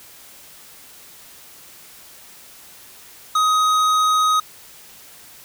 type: tone with hard clipping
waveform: sine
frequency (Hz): 1257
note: D#6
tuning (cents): +17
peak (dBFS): -16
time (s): 3.35-4.4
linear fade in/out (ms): 5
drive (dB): 12
effects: white hiss -44 dBFS RMS until 5.44 s